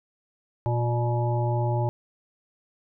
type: harmonic tone with a mistuned harmonic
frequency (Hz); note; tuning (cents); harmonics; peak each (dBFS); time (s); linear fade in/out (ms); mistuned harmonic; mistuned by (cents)
119.2; A#2; +39; 1 / 3 / 5 / 7 / 8; -23 / -32 / -32 / -31 / -40; 0.66-1.89; 0; 7; +32
effects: none